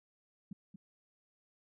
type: tone with echo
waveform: sine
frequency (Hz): 191.6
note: G3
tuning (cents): -39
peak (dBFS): -40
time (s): 0.51-0.53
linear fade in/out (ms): 5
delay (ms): 230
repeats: 1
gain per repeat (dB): -7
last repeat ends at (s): 0.76
effects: none